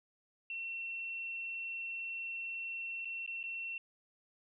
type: tone with dropouts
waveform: sine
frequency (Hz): 2711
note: E7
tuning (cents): +48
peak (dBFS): -38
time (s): 0.5-3.78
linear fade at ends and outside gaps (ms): 2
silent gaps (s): 3.048-3.054 / 3.263-3.276 / 3.43-3.438
effects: none